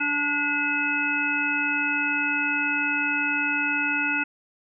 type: harmonic tone with a mistuned harmonic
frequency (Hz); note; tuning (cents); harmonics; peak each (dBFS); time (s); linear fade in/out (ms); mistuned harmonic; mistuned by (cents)
290.2; D4; -21; 1 / 3 / 5 / 7 / 9; -31 / -34 / -26 / -34 / -25; 0-4.24; 10; 9; -20
effects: none